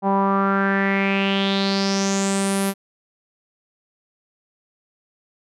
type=tone with low-pass filter sweep; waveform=sawtooth; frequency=196 Hz; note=G3; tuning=in tune; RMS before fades=-20 dBFS; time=0.02-2.74 s; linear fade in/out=50 ms; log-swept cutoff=850 to 12000 Hz; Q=5.4; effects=none

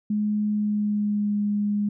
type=tone with pitch glide; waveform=sine; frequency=210 to 206.3 Hz; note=G#3 to G#3; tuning=+19 to -11 cents; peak=-21 dBFS; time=0.1-1.89 s; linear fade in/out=5 ms; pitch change=-30 cents; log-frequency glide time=0.5-1.38 s; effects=none

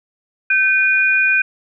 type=tone pair together; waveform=sine; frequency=1542.8 / 2449 Hz; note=G6 / D#7; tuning=-28 / -28 cents; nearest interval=minor sixth; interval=800 cents; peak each=-15 / -14 dBFS; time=0.5-1.42 s; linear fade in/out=5 ms; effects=none

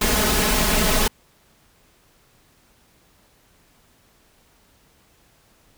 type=noise with comb filter; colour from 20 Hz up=pink; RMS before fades=-19 dBFS; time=0.01-1.08 s; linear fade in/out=5 ms; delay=4.7 ms; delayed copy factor=+0.9; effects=pink hiss -58 dBFS RMS until 5.77 s

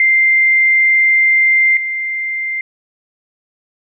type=tone pair in turn; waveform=sine; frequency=2093 / 2093 Hz; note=C7 / C7; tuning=0 / 0 cents; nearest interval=unison; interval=0 cents; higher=neither; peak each=-8 / -17 dBFS; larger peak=first; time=0-1.77 / 1.77-2.61 s; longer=first; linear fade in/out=2 ms; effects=none

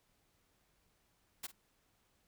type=noise with echo; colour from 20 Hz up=white; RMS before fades=-42 dBFS; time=1.43-1.47 s; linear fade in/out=10 ms; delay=49 ms; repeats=1; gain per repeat=-15 dB; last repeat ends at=1.519 s; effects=pink hiss -75 dBFS RMS until 2.27 s

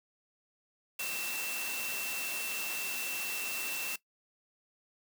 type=tone in noise; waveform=sine; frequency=2687 Hz; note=E7; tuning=33 cents sharp; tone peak=-38 dBFS; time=0.99-3.96 s; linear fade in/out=5 ms; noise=white; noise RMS=-38 dBFS; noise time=0.99-3.96 s; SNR=-3 dB; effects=noise-tail reverb RT60 0.1 s tail -18 dB re dry + high-pass 200 Hz 12 dB/octave

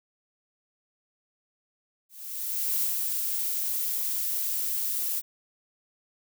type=noise with ADSR envelope; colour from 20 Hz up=violet; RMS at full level=-26 dBFS; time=2.09-5.22 s; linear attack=730 ms; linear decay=97 ms; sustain=-3 dB; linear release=38 ms; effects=none

